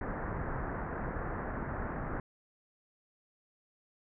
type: low-pass noise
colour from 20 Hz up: pink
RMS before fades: -37 dBFS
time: 0.01-2.2 s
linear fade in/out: 2 ms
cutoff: 1800 Hz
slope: 48 dB/octave
effects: none